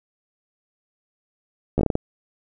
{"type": "slowing click train", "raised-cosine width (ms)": 2, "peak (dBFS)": -7, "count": 7, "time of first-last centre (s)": [1.78, 1.954], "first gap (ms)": 13, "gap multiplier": 1.32, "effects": []}